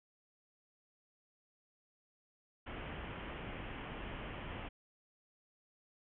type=low-pass noise; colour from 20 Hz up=pink; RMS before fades=-45 dBFS; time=2.66-4.69 s; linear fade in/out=10 ms; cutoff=3200 Hz; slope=96 dB/octave; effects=none